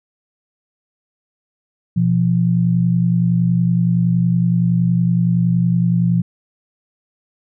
sine tone pair together, 122.47 / 173.2 Hz, B2 / F3, -14 / -14 cents, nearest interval tritone, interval 600 cents, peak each -17 / -14 dBFS, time 1.96-6.22 s, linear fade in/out 10 ms, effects none

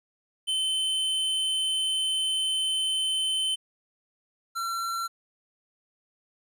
square tone pair in turn, 3066 / 1358.7 Hz, G7 / F6, -39 / -48 cents, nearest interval octave + major second, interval 1409 cents, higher first, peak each -25 / -29 dBFS, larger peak first, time 0.47-3.56 / 4.55-5.08 s, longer first, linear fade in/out 20 ms, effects resampled to 32000 Hz + 11-bit

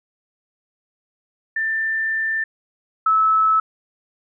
sine tone pair in turn, 1782 / 1302 Hz, A6 / E6, +22 / -22 cents, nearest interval perfect fourth, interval 544 cents, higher first, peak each -19 / -13 dBFS, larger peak second, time 1.56-2.44 / 3.06-3.6 s, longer first, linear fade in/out 5 ms, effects none

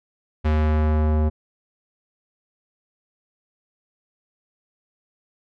square tone with low-pass filter sweep, 77 Hz, D#2, 17 cents flat, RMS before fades -19 dBFS, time 0.44-1.3 s, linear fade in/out 20 ms, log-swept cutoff 2800 to 750 Hz, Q 0.74, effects none

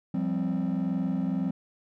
triangle chord, F suspended second, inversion none, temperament just, 174.61 / 196.44 / 261.9 Hz, F3 / G3 / C4, 0 / +4 / +2 cents, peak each -27 / -27 / -27 dBFS, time 0.14-1.51 s, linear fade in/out 5 ms, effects tanh soft clip ceiling -20 dBFS

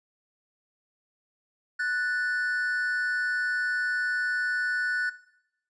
triangle tone pair together, 1480 / 1760 Hz, F#6 / A6, 0 / 0 cents, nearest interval minor third, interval 300 cents, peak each -25 / -30 dBFS, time 1.79-5.1 s, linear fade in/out 10 ms, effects noise-tail reverb RT60 0.8 s tail -17 dB re dry + resampled to 22050 Hz

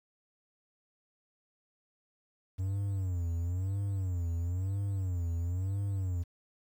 triangle tone with vibrato, 91.8 Hz, F#2, 13 cents flat, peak -28 dBFS, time 2.58-6.24 s, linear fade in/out 20 ms, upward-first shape sine, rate 1 Hz, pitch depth 150 cents each way, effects 10-bit

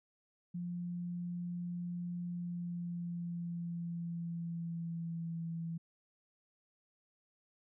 sine tone with pitch glide, 175.1 to 165.94 Hz, F3 to E3, +5 to +12 cents, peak -37 dBFS, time 0.54-5.78 s, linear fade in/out 10 ms, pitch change -93 cents, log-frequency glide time 2.26-5.43 s, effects none

